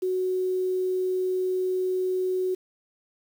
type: tone with quantisation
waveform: sine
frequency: 370 Hz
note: F#4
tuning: in tune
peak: -23 dBFS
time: 0.02-2.55 s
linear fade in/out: 10 ms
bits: 8
effects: none